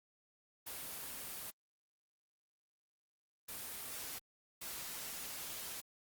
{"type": "noise bursts at uneven times", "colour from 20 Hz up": "white", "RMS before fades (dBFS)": -45, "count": 3, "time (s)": [[0.66, 1.51], [3.48, 4.19], [4.61, 5.81]], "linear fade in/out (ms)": 10, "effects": ["Opus 24 kbps"]}